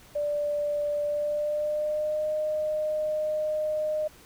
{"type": "tone with pitch glide", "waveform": "sine", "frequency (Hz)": [587.3, 613.3], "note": ["D5", "D#5"], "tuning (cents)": [0, -25], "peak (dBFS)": -25, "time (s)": [0.15, 4.08], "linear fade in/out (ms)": 10, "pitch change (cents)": 75, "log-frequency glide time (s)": [1.04, 2.29], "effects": ["pink hiss -53 dBFS RMS until 4.25 s"]}